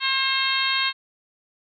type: harmonic tone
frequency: 534 Hz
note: C5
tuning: 35 cents sharp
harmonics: 2 / 3 / 4 / 5 / 6 / 7 / 8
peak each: -28 / -28 / -28 / -28 / -28 / -28 / -28 dBFS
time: 0-0.93 s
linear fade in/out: 50 ms
effects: none